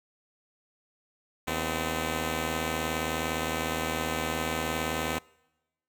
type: tone pair together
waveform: 5% pulse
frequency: 79.5 / 255.8 Hz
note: D#2 / C4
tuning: +38 / -39 cents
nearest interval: octave + minor sixth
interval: 2023 cents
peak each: -20 dBFS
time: 1.47-5.19 s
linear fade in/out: 10 ms
effects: noise-tail reverb RT60 1.0 s tail -25 dB re dry